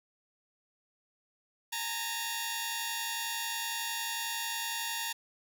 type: tone cluster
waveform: 10% pulse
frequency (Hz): 829 / 920 / 1891 / 3442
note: G#5 / A#5 / A#6 / A7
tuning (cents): -3 / -23 / +24 / -39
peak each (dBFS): -36 / -27 / -33 / -32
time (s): 1.72-5.13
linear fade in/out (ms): 10
effects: none